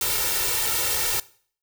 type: noise with comb filter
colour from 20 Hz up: white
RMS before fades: -24 dBFS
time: 0.01-1.2 s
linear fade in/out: 2 ms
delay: 2.2 ms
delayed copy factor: +0.85
effects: noise-tail reverb RT60 0.5 s tail -20 dB re dry